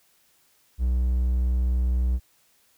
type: tone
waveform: triangle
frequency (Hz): 62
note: B1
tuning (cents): +7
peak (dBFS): -18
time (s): 0.78-2.2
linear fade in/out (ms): 50
effects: white hiss -63 dBFS RMS until 2.77 s